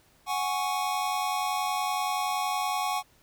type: chord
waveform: square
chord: F# suspended second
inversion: none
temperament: equal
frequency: 740 / 830.6 / 1108.7 Hz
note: F#5 / G#5 / C#6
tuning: 0 / 0 / 0 cents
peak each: -32 dBFS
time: 0.26-3.03 s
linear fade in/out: 50 ms
effects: pink hiss -62 dBFS RMS until 3.22 s